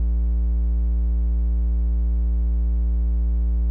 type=tone; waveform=triangle; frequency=57.4 Hz; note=A#1; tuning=26 cents flat; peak=-15 dBFS; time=0-3.7 s; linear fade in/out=0 ms; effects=none